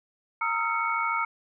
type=tone cluster; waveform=sine; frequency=923 / 1269 / 1362 / 2217 Hz; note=A#5 / D#6 / F6 / C#7; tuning=-17 / +34 / -44 / 0 cents; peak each=-30 dBFS; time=0.41-1.25 s; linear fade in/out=5 ms; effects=none